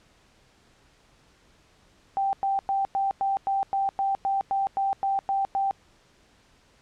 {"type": "tone bursts", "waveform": "sine", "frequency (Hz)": 784, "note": "G5", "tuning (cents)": 0, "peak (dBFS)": -22, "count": 14, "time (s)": [2.17, 5.71], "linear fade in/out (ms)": 0, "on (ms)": 160, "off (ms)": 100, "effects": ["pink hiss -60 dBFS RMS until 6.81 s", "low-pass 7000 Hz 12 dB/octave"]}